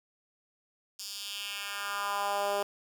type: tone with high-pass filter sweep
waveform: 10% pulse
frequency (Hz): 201.9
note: G#3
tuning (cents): -49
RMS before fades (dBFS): -34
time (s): 0.99-2.63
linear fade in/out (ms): 5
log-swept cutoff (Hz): 5300 to 480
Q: 2.1
effects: 9-bit